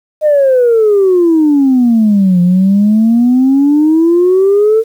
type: exponential two-way sweep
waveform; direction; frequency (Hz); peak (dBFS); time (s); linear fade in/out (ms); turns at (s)
sine; down then up; 622 to 174.7 to 453.1; -4; 0.21-4.84; 50; 2.41
effects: tanh soft clip ceiling -2 dBFS + 7-bit